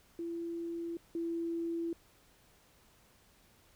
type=tone pair in turn; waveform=sine; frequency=337.4 / 335.1 Hz; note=E4 / E4; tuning=+40 / +29 cents; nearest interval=unison; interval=11 cents; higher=first; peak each=-36 / -33 dBFS; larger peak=second; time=0.19-0.97 / 1.15-1.93 s; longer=neither; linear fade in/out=2 ms; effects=pink hiss -65 dBFS RMS until 3.75 s